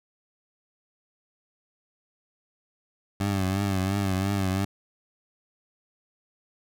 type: tone with vibrato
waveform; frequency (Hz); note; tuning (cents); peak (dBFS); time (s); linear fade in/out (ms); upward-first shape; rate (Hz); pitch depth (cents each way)
20% pulse; 97; G2; -18; -19; 3.2-4.65; 5; triangle; 2.9; 83
effects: none